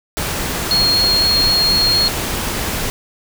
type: tone in noise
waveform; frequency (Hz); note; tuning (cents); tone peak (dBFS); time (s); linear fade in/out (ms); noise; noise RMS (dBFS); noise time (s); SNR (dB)
sine; 4276; C8; +37; -12; 0.71-2.08; 0; pink; -21; 0.17-2.9; +6
effects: none